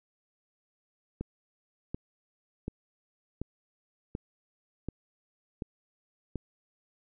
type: click train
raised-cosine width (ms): 3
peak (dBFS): -21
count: 8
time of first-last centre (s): 1.21-6.357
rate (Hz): 1.36
effects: none